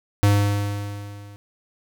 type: tone with level ramp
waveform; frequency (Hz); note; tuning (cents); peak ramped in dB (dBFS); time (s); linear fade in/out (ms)
square; 101.9; G#2; -32; -13 to -41; 0.23-1.36; 0
effects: none